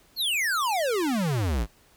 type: exponential sweep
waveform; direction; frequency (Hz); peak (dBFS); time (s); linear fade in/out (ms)
square; down; 4497 to 49; -24; 0.16-1.67; 50
effects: pink hiss -59 dBFS RMS until 1.96 s